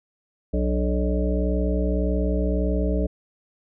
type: harmonic tone with a mistuned harmonic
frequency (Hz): 61.74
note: B1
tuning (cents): 0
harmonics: 1 / 3 / 5 / 7 / 9 / 10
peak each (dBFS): -22 / -27 / -29 / -30 / -32 / -32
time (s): 0.53-3.07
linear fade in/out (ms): 10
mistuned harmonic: 5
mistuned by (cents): -80
effects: none